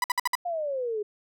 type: tone bursts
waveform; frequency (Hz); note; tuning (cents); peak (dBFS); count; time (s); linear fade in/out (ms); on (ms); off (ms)
30% pulse; 987.8; B5; 0; -19; 5; 0.02-0.353; 2; 21; 57
type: exponential sweep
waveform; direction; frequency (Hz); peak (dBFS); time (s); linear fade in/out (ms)
sine; down; 720 to 407.9; -27; 0.45-1.03; 10
effects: none